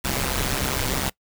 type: noise with amplitude modulation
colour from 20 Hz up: pink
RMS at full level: -21 dBFS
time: 0.04-1.1 s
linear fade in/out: 10 ms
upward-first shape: sine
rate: 133 Hz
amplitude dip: 85%
effects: noise-tail reverb RT60 0.1 s tail -22 dB re dry